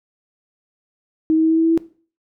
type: tone with pitch steps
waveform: sine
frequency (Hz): 317.2 / 319.2 / 321.3 / 323.3 / 325.4 / 327.4 / 329.5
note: D#4 / D#4 / E4 / E4 / E4 / E4 / E4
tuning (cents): +33 / +44 / -44 / -34 / -22 / -12 / -1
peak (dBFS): -12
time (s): 1.3-1.776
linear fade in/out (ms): 0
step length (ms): 68
effects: noise-tail reverb RT60 0.4 s tail -18 dB re dry